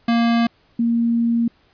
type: tone pair in turn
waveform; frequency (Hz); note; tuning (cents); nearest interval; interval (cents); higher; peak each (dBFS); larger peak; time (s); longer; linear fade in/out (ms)
square / sine; 233.1 / 233.1; A#3 / A#3; 0 / 0; unison; 0; neither; -15; neither; 0.08-0.47 / 0.79-1.48; second; 5
effects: pink hiss -58 dBFS RMS until 1.73 s + resampled to 11025 Hz